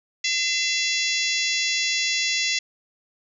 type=harmonic tone with a mistuned harmonic; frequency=680 Hz; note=F5; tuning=46 cents flat; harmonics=3 / 4 / 5 / 6 / 7 / 8 / 9 / 10; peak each=-27 / -28 / -29 / -30 / -30 / -31 / -32 / -32 dBFS; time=0.24-2.59 s; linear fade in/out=5 ms; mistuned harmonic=4; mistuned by=-17 cents; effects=none